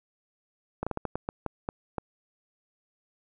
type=slowing click train; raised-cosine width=1 ms; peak=-16 dBFS; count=10; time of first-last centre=0.83-1.983 s; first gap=36 ms; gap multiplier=1.3; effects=none